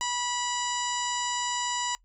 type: harmonic tone with a mistuned harmonic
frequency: 978 Hz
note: B5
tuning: 17 cents flat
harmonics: 1 / 2 / 3 / 4 / 5 / 6 / 7 / 8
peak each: -31 / -37 / -36 / -40 / -40 / -42 / -34 / -45 dBFS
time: 0.01-1.95 s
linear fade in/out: 0 ms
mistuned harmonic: 7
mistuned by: +71 cents
effects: noise-tail reverb RT60 0.1 s tail -23 dB re dry + added 41 Hz sine -60 dBFS peak until 2.04 s